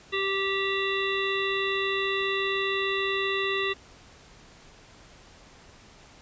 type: harmonic tone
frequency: 390.5 Hz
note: G4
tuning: 7 cents flat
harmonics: 1 / 3 / 5 / 7 / 9 / 10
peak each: -29 / -33 / -31 / -32 / -35 / -37 dBFS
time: 0.12-3.74 s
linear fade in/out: 20 ms
effects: pink hiss -52 dBFS RMS until 6.21 s + resampled to 16000 Hz